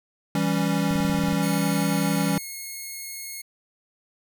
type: chord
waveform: square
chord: C# diminished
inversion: first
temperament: equal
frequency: 164.81 / 196 / 277.2 Hz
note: E3 / G3 / C#4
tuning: 0 / 0 / 0 cents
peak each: -26 / -26 / -27 dBFS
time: 0.35-2.38 s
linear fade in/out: 2 ms
type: click train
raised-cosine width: 5 ms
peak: -23 dBFS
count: 10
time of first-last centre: 0.91-1.331 s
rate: 21.4 Hz
type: tone with pitch glide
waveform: 5% pulse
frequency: 2195 to 2166 Hz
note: C#7 to C#7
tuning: -18 to -41 cents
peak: -24 dBFS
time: 1.42-3.42 s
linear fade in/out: 10 ms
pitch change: -23 cents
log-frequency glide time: 2.29-2.41 s
effects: none